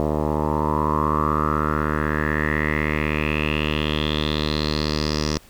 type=tone with low-pass filter sweep; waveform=10% pulse; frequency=76 Hz; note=D#2; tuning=40 cents flat; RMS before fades=-22 dBFS; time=0-5.38 s; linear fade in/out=0 ms; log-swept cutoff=730 to 5500 Hz; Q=6.4; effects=pink hiss -50 dBFS RMS until 5.49 s